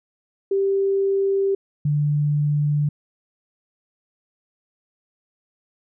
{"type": "tone pair in turn", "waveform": "sine", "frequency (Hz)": [392, 147.34], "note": ["G4", "D3"], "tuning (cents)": [0, 6], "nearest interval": "octave + perfect fourth", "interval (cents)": 1694, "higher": "first", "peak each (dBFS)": -17, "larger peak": "neither", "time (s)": [[0.51, 1.55], [1.85, 2.89]], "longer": "neither", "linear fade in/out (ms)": 5, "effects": []}